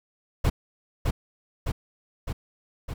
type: noise with echo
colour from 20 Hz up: brown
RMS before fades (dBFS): -20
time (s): 0.44-0.5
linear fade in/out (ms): 10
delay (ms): 610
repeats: 4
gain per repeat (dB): -3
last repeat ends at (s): 2.94
effects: none